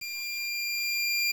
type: tone with level ramp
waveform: 25% pulse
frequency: 2391 Hz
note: D7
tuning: 30 cents sharp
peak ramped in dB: -30 to -20 dBFS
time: 0.01-1.32 s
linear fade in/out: 10 ms
effects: 8-bit